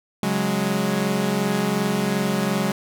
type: chord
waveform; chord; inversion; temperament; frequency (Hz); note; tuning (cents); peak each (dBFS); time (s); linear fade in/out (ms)
sawtooth; C# suspended fourth; none; equal; 138.59 / 185 / 207.7; C#3 / F#3 / G#3; 0 / 0 / 0; -25 / -20 / -19; 0.23-2.72; 2
effects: none

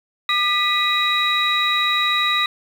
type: tone cluster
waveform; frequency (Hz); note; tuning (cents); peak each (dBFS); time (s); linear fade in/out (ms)
sine; 1205 / 1972 / 2480 / 3844; D6 / B6 / D#7 / B7; +44 / -3 / -6 / -48; -21 / -22 / -26 / -19; 0.29-2.46; 2
effects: tanh soft clip ceiling -7 dBFS + 7-bit

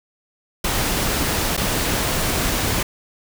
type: noise with dropouts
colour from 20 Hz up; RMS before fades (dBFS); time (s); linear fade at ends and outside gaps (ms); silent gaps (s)
pink; -21; 0.64-2.83; 5; 1.567-1.575
effects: none

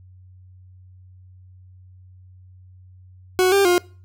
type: tone with pitch steps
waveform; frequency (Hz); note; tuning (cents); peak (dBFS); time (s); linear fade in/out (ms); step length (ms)
40% pulse; 369.2 / 396.9 / 354.8; F#4 / G4 / F4; -4 / +22 / +27; -13; 3.39-3.78; 0; 130
effects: noise-tail reverb RT60 0.4 s tail -23 dB re dry + added 92 Hz sine -44 dBFS peak until 4.04 s

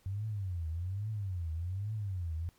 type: tone with vibrato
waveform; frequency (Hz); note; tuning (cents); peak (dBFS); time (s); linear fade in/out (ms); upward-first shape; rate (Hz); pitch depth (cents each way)
sine; 93.3; F#2; +15; -33; 0.06-2.49; 0; triangle; 1.2; 300
effects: pink hiss -68 dBFS RMS until 2.58 s + MP3 96 kbps

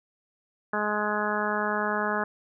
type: harmonic tone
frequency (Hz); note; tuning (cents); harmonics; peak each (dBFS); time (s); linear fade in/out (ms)
210; G#3; +19; 1 / 2 / 3 / 4 / 5 / 6 / 7 / 8; -33 / -33 / -33 / -33 / -33 / -33 / -33 / -33; 0.73-2.24; 5
effects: none

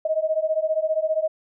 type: beating tone pair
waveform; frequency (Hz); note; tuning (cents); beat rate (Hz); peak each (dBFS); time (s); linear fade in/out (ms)
sine; 623 / 638; D#5 / D#5; +2 / +43; 15; -23; 0.05-1.28; 5
effects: none

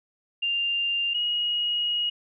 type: tone pair in turn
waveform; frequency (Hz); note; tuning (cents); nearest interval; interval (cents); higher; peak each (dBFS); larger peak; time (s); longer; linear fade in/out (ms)
sine; 2794 / 2889; F7 / F#7; 0 / -42; minor second; 58; second; -23; neither; 0.42-1.14 / 1.14-2.1; second; 10
effects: none

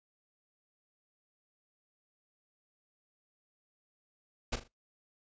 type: noise with echo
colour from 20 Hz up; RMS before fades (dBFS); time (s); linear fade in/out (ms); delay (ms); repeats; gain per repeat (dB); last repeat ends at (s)
pink; -32; 4.52-4.56; 10; 40; 3; -10; 4.68
effects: noise-tail reverb RT60 0.2 s tail -23 dB re dry + resampled to 16000 Hz

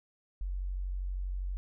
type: tone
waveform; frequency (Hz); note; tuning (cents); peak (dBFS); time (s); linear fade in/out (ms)
sine; 46.27; F#1; +1; -32; 0.41-1.57; 0
effects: none

